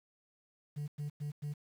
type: tone bursts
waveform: sine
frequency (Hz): 146.8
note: D3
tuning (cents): 0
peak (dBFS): -33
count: 4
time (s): 0.76-1.54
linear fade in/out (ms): 20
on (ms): 120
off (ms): 100
effects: tanh soft clip ceiling -35 dBFS + 10-bit